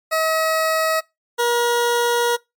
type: tone pair in turn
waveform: 20% pulse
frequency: 639 / 476.9 Hz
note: D#5 / A#4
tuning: +46 / +39 cents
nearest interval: perfect fourth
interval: 507 cents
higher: first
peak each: -12 / -11 dBFS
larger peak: second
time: 0.11-1.01 / 1.38-2.37 s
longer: second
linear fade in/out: 20 ms
effects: noise-tail reverb RT60 0.2 s tail -23 dB re dry + MP3 96 kbps